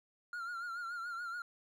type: tone with vibrato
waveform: triangle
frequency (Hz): 1396.9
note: F6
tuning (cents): 0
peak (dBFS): -37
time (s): 0.33-1.42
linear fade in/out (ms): 2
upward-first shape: triangle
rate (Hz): 7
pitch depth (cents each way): 77
effects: none